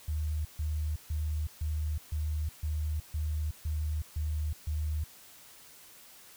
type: tone bursts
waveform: sine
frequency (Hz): 76.6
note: D#2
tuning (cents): -27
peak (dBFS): -29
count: 10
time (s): 0.08-5.04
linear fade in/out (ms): 5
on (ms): 370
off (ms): 140
effects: white hiss -54 dBFS RMS until 6.36 s